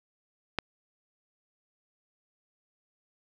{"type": "click", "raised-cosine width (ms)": 0.3, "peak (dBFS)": -11, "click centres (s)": 0.587, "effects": []}